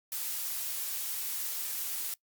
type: noise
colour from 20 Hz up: blue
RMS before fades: -35 dBFS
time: 0.12-2.14 s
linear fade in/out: 2 ms
effects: noise-tail reverb RT60 0.1 s tail -23 dB re dry + Opus 48 kbps